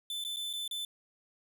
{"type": "tone with dropouts", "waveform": "45% pulse", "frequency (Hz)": 3520, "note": "A7", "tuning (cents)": 0, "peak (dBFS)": -35, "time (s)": [0.1, 0.85], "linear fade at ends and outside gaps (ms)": 2, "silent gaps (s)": [[0.24, 0.248], [0.362, 0.368], [0.53, 0.535], [0.678, 0.711]], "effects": []}